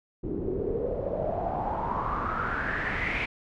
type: noise with low-pass filter sweep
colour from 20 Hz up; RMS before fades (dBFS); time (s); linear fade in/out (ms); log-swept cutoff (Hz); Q
pink; -30; 0.23-3.26; 10; 320 to 2400; 6.9
effects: none